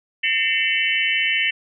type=tone cluster; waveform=sine; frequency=1813 / 2078 / 2253 / 2684 / 2994 Hz; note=A#6 / C7 / C#7 / E7 / F#7; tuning=-49 / -12 / +28 / +31 / +20 cents; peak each=-24 dBFS; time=0.23-1.51 s; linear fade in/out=10 ms; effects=none